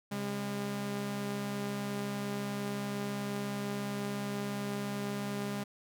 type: tone pair together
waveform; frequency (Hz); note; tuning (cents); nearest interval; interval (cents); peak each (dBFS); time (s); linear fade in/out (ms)
sawtooth; 134.16 / 202.7; C3 / G#3; +44 / -42; perfect fifth; 714; -37 / -31; 0.11-5.64; 10
effects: none